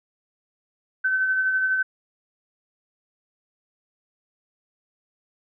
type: tone with tremolo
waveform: sine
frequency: 1528 Hz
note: G6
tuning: 45 cents flat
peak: -18 dBFS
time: 1.04-1.83 s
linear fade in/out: 10 ms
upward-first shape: sine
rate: 12 Hz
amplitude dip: 35%
effects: none